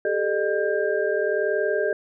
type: tone cluster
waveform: sine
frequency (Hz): 394.4 / 435.3 / 607 / 1595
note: G4 / A4 / D#5 / G6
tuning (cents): +11 / -19 / -43 / +30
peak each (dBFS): -26 / -25 / -25 / -29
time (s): 0.05-1.93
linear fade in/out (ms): 2
effects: none